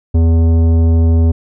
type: tone with tanh clipping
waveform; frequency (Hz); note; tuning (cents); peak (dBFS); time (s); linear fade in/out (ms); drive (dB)
sine; 82.41; E2; 0; -9; 0.14-1.32; 10; 13
effects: none